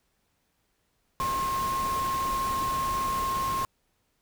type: tone in noise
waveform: sine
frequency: 1069 Hz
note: C6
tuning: 37 cents sharp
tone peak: -26 dBFS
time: 1.2-3.65 s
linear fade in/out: 0 ms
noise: pink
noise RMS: -36 dBFS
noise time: 1.2-3.65 s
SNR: +7 dB
effects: pink hiss -73 dBFS RMS until 4.21 s